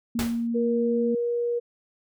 sine tone, 233.1 Hz, A#3, in tune, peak -24 dBFS, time 0.15-1.15 s, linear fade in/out 5 ms
pink noise with exponential decay, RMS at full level -27 dBFS, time 0.19-0.47 s, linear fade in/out 1 ms, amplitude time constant 60 ms
sine tone with pitch glide, 472.2 to 476.3 Hz, A#4 to A#4, +22 to +37 cents, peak -23 dBFS, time 0.54-1.6 s, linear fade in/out 20 ms, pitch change +15 cents, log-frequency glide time 0.84-1.32 s
effects none

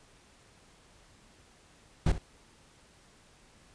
brown noise with echo, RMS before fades -23 dBFS, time 2.06-2.12 s, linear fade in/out 5 ms, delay 62 ms, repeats 1, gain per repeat -13 dB, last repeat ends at 2.182 s, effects pink hiss -60 dBFS RMS until 3.74 s + resampled to 22050 Hz

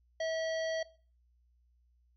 harmonic tone, 646 Hz, E5, 35 cents flat, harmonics 1 / 3 / 5 / 7 / 9, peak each -32 / -42 / -46 / -49 / -51 dBFS, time 0.2-0.83 s, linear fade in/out 5 ms, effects noise-tail reverb RT60 0.4 s tail -19 dB re dry + added 60 Hz sine -66 dBFS peak until 2.16 s

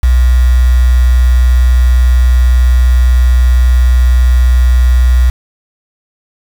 sine tone with quantisation, 61.8 Hz, B1, 2 cents sharp, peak -4 dBFS, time 0.03-5.3 s, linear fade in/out 5 ms, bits 4, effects none

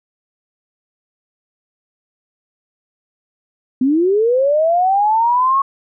sine linear sweep, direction up, 246.9 to 1108.7 Hz, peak -11 dBFS, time 3.81-5.62 s, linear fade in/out 5 ms, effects none

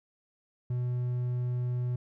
triangle tone, 123.47 Hz, B2, in tune, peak -26 dBFS, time 0.7-1.96 s, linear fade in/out 5 ms, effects none

